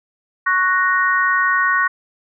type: chord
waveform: sine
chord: F# major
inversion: second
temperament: equal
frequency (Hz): 1108.7 / 1480 / 1864.7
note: C#6 / F#6 / A#6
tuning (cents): 0 / 0 / 0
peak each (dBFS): -18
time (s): 0.46-1.88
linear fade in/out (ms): 10
effects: none